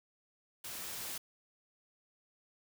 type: noise with level ramp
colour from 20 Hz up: white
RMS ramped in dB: -44 to -41 dBFS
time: 0.64-1.18 s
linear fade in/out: 5 ms
effects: none